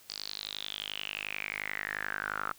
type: tone with band-pass filter sweep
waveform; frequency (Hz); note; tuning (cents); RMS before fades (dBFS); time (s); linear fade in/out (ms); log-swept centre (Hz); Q
sawtooth; 51.4; G#1; -17; -38; 0.09-2.53; 0; 4800 to 1300; 8.1
effects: white hiss -58 dBFS RMS until 2.58 s